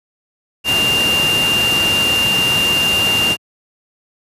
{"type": "tone in noise", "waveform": "sine", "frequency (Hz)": 2794, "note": "F7", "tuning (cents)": 0, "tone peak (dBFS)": -13, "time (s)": [0.64, 3.37], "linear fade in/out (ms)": 50, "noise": "pink", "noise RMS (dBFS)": -20, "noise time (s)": [0.64, 3.37], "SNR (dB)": 4, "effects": ["high-pass 100 Hz 12 dB/octave", "resampled to 32000 Hz"]}